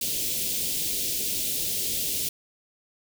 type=band-stop noise; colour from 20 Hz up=white; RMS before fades=-28 dBFS; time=0.01-2.29 s; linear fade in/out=5 ms; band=500 to 2800 Hz; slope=24 dB/octave; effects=none